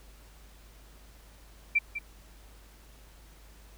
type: tone with echo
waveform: sine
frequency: 2349 Hz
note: D7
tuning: in tune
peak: -20 dBFS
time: 1.75-1.79 s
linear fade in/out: 10 ms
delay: 200 ms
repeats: 1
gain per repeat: -11 dB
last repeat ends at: 1.99 s
effects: added 51 Hz sine -52 dBFS peak until 3.77 s + pink hiss -58 dBFS RMS until 3.77 s